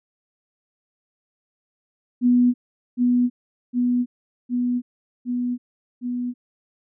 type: tone with echo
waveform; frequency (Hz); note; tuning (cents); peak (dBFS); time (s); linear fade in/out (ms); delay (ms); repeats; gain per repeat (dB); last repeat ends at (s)
sine; 245.5; B3; -10; -13; 2.21-2.54; 50; 760; 5; -2; 6.34
effects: none